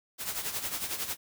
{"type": "noise with tremolo", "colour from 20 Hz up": "white", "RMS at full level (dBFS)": -32, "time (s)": [0.18, 1.17], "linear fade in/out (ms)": 50, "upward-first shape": "sine", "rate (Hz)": 11, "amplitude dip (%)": 65, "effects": []}